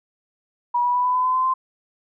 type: tone with pitch steps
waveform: sine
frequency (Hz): 967 / 977.1 / 987.3 / 997.6 / 1008.1 / 1018.6 / 1029.2 / 1040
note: B5 / B5 / B5 / B5 / B5 / C6 / C6 / C6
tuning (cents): -37 / -19 / -1 / +17 / +35 / -47 / -29 / -11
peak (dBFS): -17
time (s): 0.74-1.54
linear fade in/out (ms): 10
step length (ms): 100
effects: none